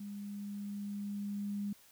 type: tone with level ramp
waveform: sine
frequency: 203 Hz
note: G#3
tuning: 39 cents flat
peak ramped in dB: -41 to -34 dBFS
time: 0-1.73 s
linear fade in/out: 5 ms
effects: white hiss -62 dBFS RMS until 1.91 s